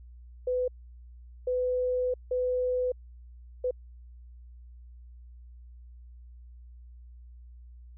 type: tone bursts at uneven times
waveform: sine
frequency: 502 Hz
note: B4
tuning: 28 cents sharp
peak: -25 dBFS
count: 4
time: 0.47-0.68 / 1.47-2.14 / 2.31-2.92 / 3.64-3.71 s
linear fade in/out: 5 ms
effects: added 60 Hz sine -46 dBFS peak until 7.97 s